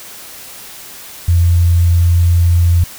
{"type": "tone", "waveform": "sine", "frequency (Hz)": 86, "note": "F2", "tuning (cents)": -26, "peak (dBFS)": -7, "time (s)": [1.28, 2.84], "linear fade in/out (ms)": 5, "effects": ["white hiss -33 dBFS RMS until 2.98 s"]}